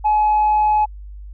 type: tone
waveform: sine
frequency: 849 Hz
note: G#5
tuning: 38 cents sharp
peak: -11 dBFS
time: 0.04-0.86 s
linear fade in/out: 20 ms
effects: tanh soft clip ceiling -10 dBFS + added 50 Hz sine -32 dBFS peak until 1.33 s